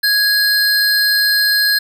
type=tone pair together; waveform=square; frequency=1661.2 / 4186 Hz; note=G#6 / C8; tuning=0 / 0 cents; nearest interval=octave + major third; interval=1600 cents; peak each=-15 dBFS; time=0.03-1.79 s; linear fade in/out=10 ms; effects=none